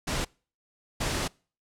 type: noise bursts at uneven times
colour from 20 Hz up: pink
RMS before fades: -29 dBFS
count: 2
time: 0.07-0.25 / 1-1.28 s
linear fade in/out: 10 ms
effects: noise-tail reverb RT60 0.4 s tail -26 dB re dry + low-pass 9000 Hz 12 dB/octave